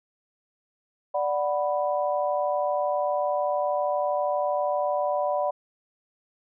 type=chord; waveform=sine; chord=B minor; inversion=first; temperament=equal; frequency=587.3 / 740 / 987.8 Hz; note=D5 / F#5 / B5; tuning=0 / 0 / 0 cents; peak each=-25 / -28 / -30 dBFS; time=1.14-5.51 s; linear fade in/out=10 ms; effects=none